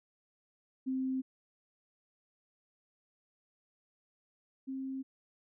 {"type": "tone pair in turn", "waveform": "sine", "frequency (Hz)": [261.6, 266], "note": ["C4", "C4"], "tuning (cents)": [0, 29], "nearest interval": "unison", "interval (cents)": 29, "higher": "second", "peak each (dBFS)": [-31, -36], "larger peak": "first", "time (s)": [[0.86, 1.22], [4.67, 5.03]], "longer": "neither", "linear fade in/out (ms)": 20, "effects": []}